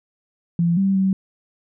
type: tone with pitch steps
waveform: sine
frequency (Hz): 170.4 / 194.3 / 191.3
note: F3 / G3 / G3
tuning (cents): -42 / -15 / -42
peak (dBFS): -15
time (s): 0.59-1.13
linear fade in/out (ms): 2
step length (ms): 180
effects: none